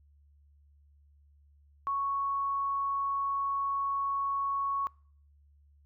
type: tone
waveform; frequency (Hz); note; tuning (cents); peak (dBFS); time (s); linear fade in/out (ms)
sine; 1108.7; C#6; 0; -28; 1.87-4.87; 0
effects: noise-tail reverb RT60 0.5 s tail -25 dB re dry + added 72 Hz sine -59 dBFS peak until 5.85 s